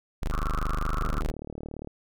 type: tone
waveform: 30% pulse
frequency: 25.28 Hz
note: G#0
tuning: 46 cents flat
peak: -23 dBFS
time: 0.22-1.32 s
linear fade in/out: 10 ms
type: band-pass noise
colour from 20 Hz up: white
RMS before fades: -36 dBFS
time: 0.32-1.21 s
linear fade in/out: 0 ms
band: 1100 to 1400 Hz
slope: 96 dB/octave
type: click train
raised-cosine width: 2 ms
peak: -24 dBFS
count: 33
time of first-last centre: 1.02-1.873 s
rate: 37.5 Hz
effects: none